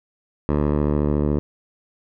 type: tone with low-pass filter sweep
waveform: 10% pulse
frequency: 73.9 Hz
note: D2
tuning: 11 cents sharp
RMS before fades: -20 dBFS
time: 0.49-1.39 s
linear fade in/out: 0 ms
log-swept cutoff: 1000 to 560 Hz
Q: 0.78
effects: none